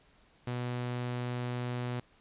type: tone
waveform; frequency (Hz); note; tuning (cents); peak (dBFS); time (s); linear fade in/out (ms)
sawtooth; 122.9; B2; -8; -29; 0.47-2; 5
effects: pink hiss -64 dBFS RMS until 2.2 s + resampled to 8000 Hz